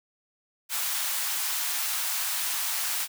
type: high-pass noise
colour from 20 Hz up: white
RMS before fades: -29 dBFS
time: 0.69-3.08 s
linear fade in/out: 50 ms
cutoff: 780 Hz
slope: 24 dB/octave
effects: none